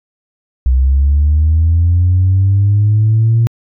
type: linear sweep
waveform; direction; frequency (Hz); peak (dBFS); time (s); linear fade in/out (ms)
sine; up; 62.6 to 116.54; -6; 0.66-3.47; 0
effects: tanh soft clip ceiling -4 dBFS

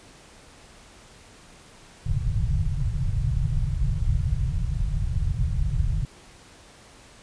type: low-pass noise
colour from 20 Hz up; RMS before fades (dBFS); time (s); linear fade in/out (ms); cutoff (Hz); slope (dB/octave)
pink; -24; 2.06-6.05; 2; 160; 96
effects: pink hiss -50 dBFS RMS until 7.22 s + resampled to 22050 Hz

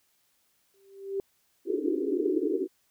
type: tone with exponential growth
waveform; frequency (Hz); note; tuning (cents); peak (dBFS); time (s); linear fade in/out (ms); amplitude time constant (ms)
sine; 392; G4; 0; -25; 0.74-1.2; 1; 98
type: band-pass noise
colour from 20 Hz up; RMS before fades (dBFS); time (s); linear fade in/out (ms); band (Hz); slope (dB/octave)
white; -28; 1.65-2.68; 50; 280 to 440; 96
effects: white hiss -70 dBFS RMS until 2.9 s

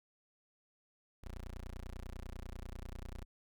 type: tone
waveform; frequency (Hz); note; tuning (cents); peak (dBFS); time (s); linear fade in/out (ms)
20% pulse; 30.16; B0; -40; -39; 1.23-3.25; 10
effects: none

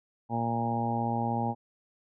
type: harmonic tone with a mistuned harmonic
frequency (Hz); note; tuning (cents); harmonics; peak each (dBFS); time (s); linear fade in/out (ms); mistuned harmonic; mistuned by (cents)
116.54; A#2; 0; 1 / 2 / 3 / 4 / 5 / 6 / 7 / 8; -33 / -32 / -41 / -41 / -40 / -40 / -31 / -39; 0.29-1.55; 50; 1; +16
effects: none

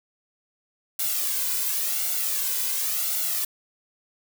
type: noise with flanger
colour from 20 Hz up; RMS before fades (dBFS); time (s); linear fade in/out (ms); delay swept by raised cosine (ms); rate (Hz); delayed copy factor
blue; -26; 0.99-3.45; 5; 1.4 to 2.02; 0.93; +0.65
effects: none

